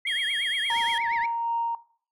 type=tone with vibrato; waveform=sine; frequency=1975.5 Hz; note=B6; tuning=in tune; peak=-27 dBFS; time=0.05-1.26 s; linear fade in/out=5 ms; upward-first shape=triangle; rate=8.5 Hz; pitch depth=290 cents each way
type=tone; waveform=triangle; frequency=3250 Hz; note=G#7; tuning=38 cents flat; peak=-24 dBFS; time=0.07-0.98 s; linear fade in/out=2 ms
type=tone with tremolo; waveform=sine; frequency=930 Hz; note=A#5; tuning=4 cents flat; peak=-23 dBFS; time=0.7-1.75 s; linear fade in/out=2 ms; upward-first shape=sine; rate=2.6 Hz; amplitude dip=25%
effects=noise-tail reverb RT60 0.5 s tail -18 dB re dry + tanh soft clip ceiling -17 dBFS